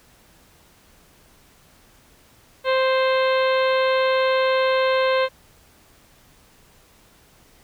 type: harmonic tone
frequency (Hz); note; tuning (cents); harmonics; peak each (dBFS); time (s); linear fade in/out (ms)
523.3; C5; 0; 1 / 2 / 3 / 4 / 5 / 6 / 7 / 8; -18 / -24 / -28 / -30 / -32 / -34 / -35 / -36; 2.64-5.29; 50
effects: pink hiss -54 dBFS RMS until 7.63 s